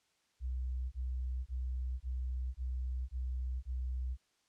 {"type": "tone bursts", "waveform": "sine", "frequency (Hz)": 63.1, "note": "B1", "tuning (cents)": 38, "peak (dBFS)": -34, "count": 7, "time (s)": [0.4, 4.172], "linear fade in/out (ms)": 50, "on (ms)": 520, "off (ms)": 22, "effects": ["white hiss -75 dBFS RMS until 4.48 s", "low-pass 7000 Hz 12 dB/octave"]}